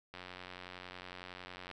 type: click train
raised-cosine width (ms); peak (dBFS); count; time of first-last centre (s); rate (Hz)
0.3; -30; 144; 0.14-1.713; 90.9
effects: none